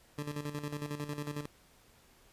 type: tone with tremolo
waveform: 20% pulse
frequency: 146.8 Hz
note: D3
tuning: in tune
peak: -30 dBFS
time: 0.18-1.46 s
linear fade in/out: 5 ms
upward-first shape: square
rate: 11 Hz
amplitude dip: 65%
effects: pink hiss -63 dBFS RMS until 2.32 s + resampled to 32000 Hz